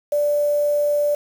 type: tone with quantisation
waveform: sine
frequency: 586 Hz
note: D5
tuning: 4 cents flat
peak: -16 dBFS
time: 0.12-1.15 s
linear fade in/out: 5 ms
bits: 6
effects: none